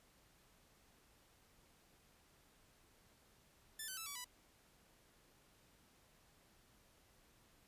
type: tone with pitch steps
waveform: 5% pulse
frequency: 1760 / 1523.3 / 1318.5 / 1141.2 / 987.8 Hz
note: A6 / F#6 / E6 / C#6 / B5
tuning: 0 / +50 / 0 / +50 / 0 cents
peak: -34 dBFS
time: 3.79-4.245 s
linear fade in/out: 5 ms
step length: 91 ms
effects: pink hiss -70 dBFS RMS until 7.67 s + resampled to 32000 Hz